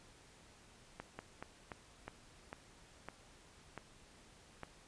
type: slowing click train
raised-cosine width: 0.5 ms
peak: -29 dBFS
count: 9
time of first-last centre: 1-4.633 s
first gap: 190 ms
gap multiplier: 1.24
effects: pink hiss -62 dBFS RMS until 4.87 s + resampled to 22050 Hz